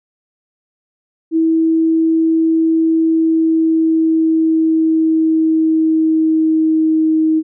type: tone with pitch glide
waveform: sine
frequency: 324.2 to 316.1 Hz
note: E4 to D#4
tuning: -29 to +27 cents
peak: -10 dBFS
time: 1.31-7.43 s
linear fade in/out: 50 ms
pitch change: -44 cents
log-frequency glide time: 3-7.17 s
effects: none